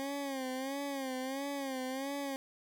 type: tone with vibrato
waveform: 20% pulse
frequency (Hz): 269.6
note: C#4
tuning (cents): -48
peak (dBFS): -31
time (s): 0-2.36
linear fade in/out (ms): 0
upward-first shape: sine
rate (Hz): 1.5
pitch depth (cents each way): 84
effects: none